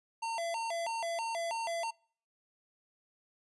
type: tone with vibrato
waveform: square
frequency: 784 Hz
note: G5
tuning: in tune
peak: -34 dBFS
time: 0.22-1.91 s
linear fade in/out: 10 ms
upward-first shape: square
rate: 3.1 Hz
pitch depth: 260 cents each way
effects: noise-tail reverb RT60 0.5 s tail -26 dB re dry + resampled to 24000 Hz